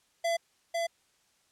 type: tone with echo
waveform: square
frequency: 674 Hz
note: E5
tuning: 38 cents sharp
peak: -27 dBFS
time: 0.24-0.37 s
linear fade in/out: 10 ms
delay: 500 ms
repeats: 1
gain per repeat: -2 dB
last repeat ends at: 0.87 s
effects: white hiss -69 dBFS RMS until 1.51 s + low-pass 9000 Hz 12 dB/octave